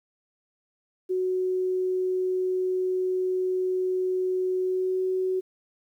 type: tone with pitch glide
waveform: sine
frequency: 370 to 373.2 Hz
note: F#4 to F#4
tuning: 0 to +15 cents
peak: -23 dBFS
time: 1.09-5.41 s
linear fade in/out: 20 ms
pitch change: +15 cents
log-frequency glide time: 4.6-5.02 s
effects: 10-bit